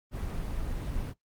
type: noise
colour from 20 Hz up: brown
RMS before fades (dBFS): -33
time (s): 0.11-1.14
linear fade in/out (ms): 50
effects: noise-tail reverb RT60 0.1 s tail -18 dB re dry + Opus 24 kbps